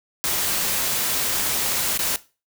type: noise with dropouts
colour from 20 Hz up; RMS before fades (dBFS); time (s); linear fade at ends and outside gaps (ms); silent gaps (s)
white; -23; 0.24-2.16; 0; 1.975-1.991
effects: noise-tail reverb RT60 0.3 s tail -17 dB re dry